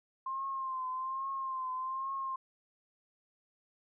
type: tone with vibrato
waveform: sine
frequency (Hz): 1054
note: C6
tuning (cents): +12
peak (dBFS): -34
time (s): 0.26-2.36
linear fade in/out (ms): 5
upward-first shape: triangle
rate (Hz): 1.2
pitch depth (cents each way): 55
effects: none